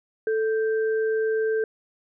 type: tone pair together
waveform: sine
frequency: 440 / 1568 Hz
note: A4 / G6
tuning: 0 / 0 cents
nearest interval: octave + minor seventh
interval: 2200 cents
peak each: -21 / -33 dBFS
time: 0.27-1.64 s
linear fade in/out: 2 ms
effects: none